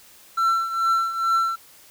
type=tone with tremolo; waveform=triangle; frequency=1346 Hz; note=E6; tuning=36 cents sharp; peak=-14 dBFS; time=0.37-1.56 s; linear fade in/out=10 ms; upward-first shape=triangle; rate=2.3 Hz; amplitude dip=75%; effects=white hiss -50 dBFS RMS until 1.9 s